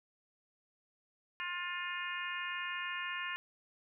harmonic tone, 354.1 Hz, F4, 24 cents sharp, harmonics 3 / 4 / 5 / 6 / 7 / 8, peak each -43 / -45 / -41 / -47 / -44 / -45 dBFS, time 1.4-3.36 s, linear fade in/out 0 ms, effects none

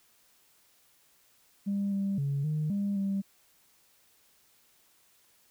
sine tone with pitch steps, 199.9 / 197.1 / 140.3 / 153.1 / 201 / 196.4 Hz, G3 / G3 / C#3 / D#3 / G3 / G3, +34 / +10 / +21 / -28 / +44 / +4 cents, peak -26 dBFS, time 1.66-3.22 s, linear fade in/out 20 ms, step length 260 ms, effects tanh soft clip ceiling -24 dBFS + white hiss -65 dBFS RMS until 5.5 s

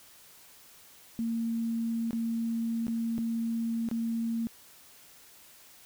sine tone with dropouts, 229.1 Hz, A#3, 30 cents flat, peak -28 dBFS, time 1.19-4.47 s, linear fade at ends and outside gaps 0 ms, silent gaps 2.108-2.131 / 2.868-2.881 / 3.18-3.187 / 3.888-3.913 s, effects white hiss -55 dBFS RMS until 5.85 s

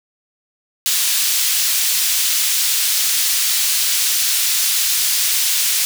pink high-pass noise, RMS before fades -17 dBFS, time 0.86-5.85 s, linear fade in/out 0 ms, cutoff 3700 Hz, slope 12 dB/octave, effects none

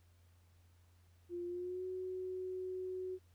sine tone with pitch glide, 350 to 370.6 Hz, F4 to F#4, +4 to +3 cents, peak -39 dBFS, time 1.29-3.19 s, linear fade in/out 50 ms, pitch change +99 cents, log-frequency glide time 1.46-1.85 s, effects added 87 Hz sine -64 dBFS peak until 3.34 s + pink hiss -75 dBFS RMS until 3.34 s

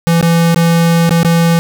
square tone with dropouts, 167.8 Hz, E3, 31 cents sharp, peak -8 dBFS, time 0.07-1.59 s, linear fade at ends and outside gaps 0 ms, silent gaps 0.211-0.227 / 0.545-0.56 / 1.093-1.108 / 1.231-1.248 s, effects none

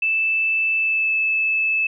sine tone with pitch glide, 2637 to 2616 Hz, E7 to E7, 0 to -14 cents, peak -17 dBFS, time 0.02-1.87 s, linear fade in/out 5 ms, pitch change -14 cents, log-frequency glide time 0.76-1.14 s, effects none

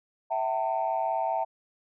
sine tone cluster, 659 / 764 / 902 Hz, E5 / G5 / A5, -1 / -45 / +43 cents, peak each -29 dBFS, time 0.3-1.45 s, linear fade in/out 20 ms, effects tanh soft clip ceiling -18 dBFS

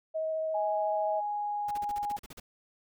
sine tone with vibrato, 635 Hz, D#5, 35 cents sharp, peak -29 dBFS, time 0.14-1.21 s, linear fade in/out 20 ms, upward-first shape triangle, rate 14 Hz, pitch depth 10 cents each way
sine tone with pitch glide, 830.6 to 824.4 Hz, G#5 to G#5, 0 to -13 cents, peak -30 dBFS, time 0.54-2.17 s, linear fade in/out 10 ms, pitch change -13 cents, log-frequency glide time 1.2-1.9 s
pink noise bursts, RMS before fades -46 dBFS, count 11, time 1.68-2.4 s, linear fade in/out 5 ms, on 30 ms, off 39 ms
effects none

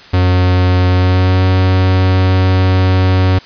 45% pulse tone with pitch glide, 91.2 to 93.17 Hz, F#2 to F#2, -24 to +13 cents, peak -8 dBFS, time 0.13-3.39 s, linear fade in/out 10 ms, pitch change +37 cents, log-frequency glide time 0.91-1.43 s, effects white hiss -37 dBFS RMS until 3.45 s + resampled to 11025 Hz

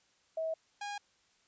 sine / sawtooth tone pair in turn, 644 / 817.6 Hz, E5 / G#5, -41 / -27 cents, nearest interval major third, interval 414 cents, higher second, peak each -32 / -34 dBFS, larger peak first, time 0.37-0.54 / 0.81-0.98 s, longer neither, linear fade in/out 5 ms, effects white hiss -70 dBFS RMS until 1.47 s + resampled to 16000 Hz

